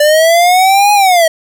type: linear two-way sweep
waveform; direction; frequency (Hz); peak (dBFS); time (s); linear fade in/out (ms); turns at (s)
square; up then down; 586 to 834 to 634; -6; 0-1.28; 5; 0.93
effects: none